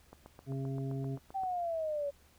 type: click train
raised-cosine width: 1 ms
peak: -35 dBFS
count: 11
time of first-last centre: 0.13-1.435 s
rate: 7.66 Hz
type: harmonic tone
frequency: 135.2 Hz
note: C#3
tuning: 43 cents flat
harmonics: 1 / 2 / 3 / 5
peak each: -35 / -41 / -44 / -50 dBFS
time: 0.46-1.19 s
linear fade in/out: 50 ms
type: exponential sweep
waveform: sine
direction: down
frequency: 784 to 560 Hz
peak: -32 dBFS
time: 1.34-2.11 s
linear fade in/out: 20 ms
effects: added 74 Hz sine -65 dBFS peak until 2.38 s + pink hiss -65 dBFS RMS until 2.38 s